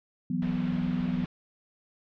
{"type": "chord", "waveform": "sine", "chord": "E suspended second", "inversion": "none", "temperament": "equal", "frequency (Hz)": [164.81, 185, 246.9], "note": ["E3", "F#3", "B3"], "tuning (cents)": [0, 0, 0], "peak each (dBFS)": [-32, -30, -30], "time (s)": [0.3, 1.25], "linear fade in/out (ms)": 5}
{"type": "low-pass noise", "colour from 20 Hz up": "pink", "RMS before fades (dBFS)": -43, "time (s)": [0.42, 1.26], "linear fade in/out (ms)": 2, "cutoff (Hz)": 3400, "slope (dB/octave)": 24}
{"effects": []}